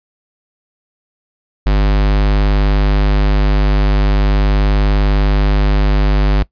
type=tone; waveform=square; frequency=50.2 Hz; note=G1; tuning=42 cents sharp; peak=-10 dBFS; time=1.66-6.43 s; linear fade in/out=5 ms; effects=noise-tail reverb RT60 0.1 s tail -20 dB re dry + resampled to 11025 Hz